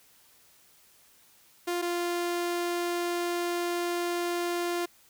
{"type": "tone pair in turn", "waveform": "sawtooth", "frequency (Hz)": [350, 348.2], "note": ["F4", "F4"], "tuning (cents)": [4, -5], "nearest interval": "unison", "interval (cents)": 9, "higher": "first", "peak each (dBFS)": -24, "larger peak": "neither", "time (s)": [[1.67, 1.82], [1.82, 4.86]], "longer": "second", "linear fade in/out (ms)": 10, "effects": ["white hiss -60 dBFS RMS until 5.09 s"]}